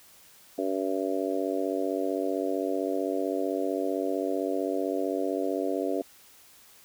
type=harmonic tone; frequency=95.6 Hz; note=G2; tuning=43 cents flat; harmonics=3 / 4 / 5 / 6 / 7; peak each=-31 / -32 / -33 / -34 / -34 dBFS; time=0.58-6.02 s; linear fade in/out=5 ms; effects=white hiss -55 dBFS RMS until 6.84 s